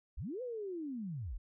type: linear two-way sweep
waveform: sine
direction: up then down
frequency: 30.87 to 515 to 30.87 Hz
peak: -38 dBFS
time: 0.17-1.38 s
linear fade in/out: 10 ms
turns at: 0.42 s
effects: none